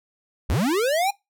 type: linear sweep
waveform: square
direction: up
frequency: 40 to 826 Hz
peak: -20 dBFS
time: 0.49-1.11 s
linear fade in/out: 10 ms
effects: noise-tail reverb RT60 0.2 s tail -22 dB re dry